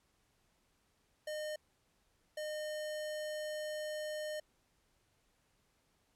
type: tone bursts at uneven times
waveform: square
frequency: 610 Hz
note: D#5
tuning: 34 cents flat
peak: -39 dBFS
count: 2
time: 1.27-1.56 / 2.37-4.4 s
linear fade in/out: 5 ms
effects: pink hiss -75 dBFS RMS until 6.15 s + low-pass 12000 Hz 12 dB/octave